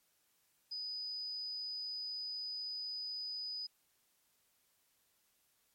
sine tone, 4978 Hz, D#8, in tune, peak -39 dBFS, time 0.71-3.67 s, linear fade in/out 10 ms, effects white hiss -75 dBFS RMS until 5.74 s + MP3 64 kbps

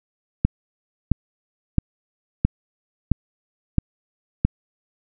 click train, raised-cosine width 5 ms, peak -3 dBFS, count 7, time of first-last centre 0.45-4.45 s, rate 1.5 Hz, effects none

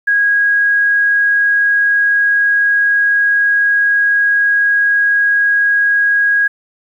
sine tone, 1646 Hz, G#6, 16 cents flat, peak -9 dBFS, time 0.07-6.48 s, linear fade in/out 10 ms, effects 8-bit

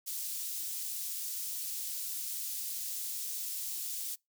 white high-pass noise, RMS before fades -38 dBFS, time 0.06-4.16 s, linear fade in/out 20 ms, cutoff 5100 Hz, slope 12 dB/octave, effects noise-tail reverb RT60 0.2 s tail -26 dB re dry

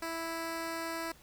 10% pulse tone, 329.6 Hz, E4, in tune, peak -27 dBFS, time 0.02-1.12 s, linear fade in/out 5 ms, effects pink hiss -59 dBFS RMS until 1.22 s

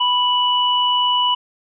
sine tone pair together, 987.8 / 2955 Hz, B5 / F#7, 0 / -3 cents, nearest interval octave + perfect fifth, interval 1897 cents, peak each -17 dBFS, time 0-1.35 s, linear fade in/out 10 ms, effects none

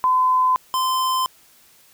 sine / square tone pair in turn, 1019 / 1033.8 Hz, C6 / C6, -46 / -21 cents, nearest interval unison, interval 25 cents, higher second, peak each -14 / -19 dBFS, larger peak first, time 0.04-0.56 / 0.74-1.26 s, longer neither, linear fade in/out 0 ms, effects white hiss -53 dBFS RMS until 1.93 s

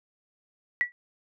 sine tone with exponential decay, 1946 Hz, B6, 26 cents flat, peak -17 dBFS, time 0.81-0.92 s, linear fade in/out 0 ms, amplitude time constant 23 ms, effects none

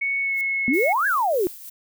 sine tone with pitch glide, 2217 to 2185 Hz, C#7 to C#7, 0 to -26 cents, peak -21 dBFS, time 0.01-0.93 s, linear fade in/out 10 ms, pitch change -26 cents, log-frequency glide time 0.21-0.36 s
violet noise with exponential growth, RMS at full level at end -36 dBFS, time 0.28-0.41 s, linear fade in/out 1 ms, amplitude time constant 27 ms
sine exponential two-way sweep, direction up then down, 231 to 1702 to 338.8 Hz, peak -18 dBFS, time 0.68-1.47 s, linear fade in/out 0 ms, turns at 1.07 s
violet noise with tremolo, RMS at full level -35 dBFS, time 0.73-1.7 s, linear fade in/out 10 ms, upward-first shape triangle, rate 3.2 Hz, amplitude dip 60%
effects none

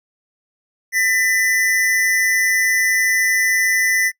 square tone pair together, 1806.4 / 1997 Hz, A6 / B6, +45 / +19 cents, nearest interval major second, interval 174 cents, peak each -23 / -16 dBFS, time 0.92-4.12 s, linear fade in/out 50 ms, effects noise-tail reverb RT60 0.1 s tail -23 dB re dry

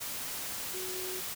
sine tone in noise, 370 Hz, F#4, in tune, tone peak -40 dBFS, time 0.73-1.21 s, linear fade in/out 20 ms, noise white, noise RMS -38 dBFS, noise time 0-1.35 s, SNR -5 dB, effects none

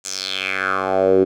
10% pulse tone with band-pass filter sweep, 95.2 Hz, F#2, 50 cents sharp, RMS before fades -19 dBFS, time 0.04-1.25 s, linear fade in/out 20 ms, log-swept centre 7200 to 340 Hz, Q 4, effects none

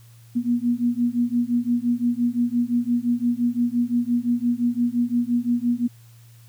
sine beating tone pair, 237.6 / 243.4 Hz, A#3 / B3, +33 / -25 cents, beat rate 5.8 Hz, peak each -22 dBFS, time 0.35-5.88 s, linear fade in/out 20 ms, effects added 116 Hz sine -46 dBFS peak until 6.48 s + white hiss -57 dBFS RMS until 6.48 s

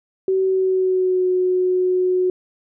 sine tone with pitch glide, 380 to 366.6 Hz, F#4 to F#4, +46 to -16 cents, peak -15 dBFS, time 0.28-2.3 s, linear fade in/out 2 ms, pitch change -62 cents, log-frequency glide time 0.43-1.28 s, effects none

